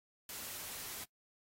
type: noise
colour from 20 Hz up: white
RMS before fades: -45 dBFS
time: 0.29-1.04 s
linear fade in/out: 2 ms
effects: noise-tail reverb RT60 0.1 s tail -20 dB re dry + AAC 48 kbps